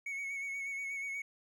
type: tone with vibrato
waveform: triangle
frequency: 2217 Hz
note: C#7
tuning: in tune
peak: -35 dBFS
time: 0.06-1.22 s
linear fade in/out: 5 ms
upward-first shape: sine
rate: 8.3 Hz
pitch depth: 30 cents each way
effects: none